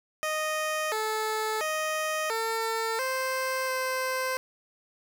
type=tone with pitch steps; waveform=15% pulse; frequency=620 / 434.9 / 623 / 450.2 / 522 / 518 Hz; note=D#5 / A4 / D#5 / A4 / C5 / C5; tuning=-6 / -20 / +2 / +40 / -4 / -17 cents; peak=-21 dBFS; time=0.23-4.37 s; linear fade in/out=0 ms; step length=690 ms; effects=none